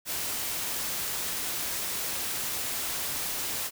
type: noise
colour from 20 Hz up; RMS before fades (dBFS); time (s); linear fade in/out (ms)
white; -32; 0.05-3.71; 50
effects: none